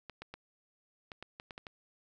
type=clicks; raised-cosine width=0.3 ms; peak=-28 dBFS; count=9; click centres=0.097 / 0.22 / 0.34 / 1.118 / 1.226 / 1.399 / 1.508 / 1.579 / 1.668 s; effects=none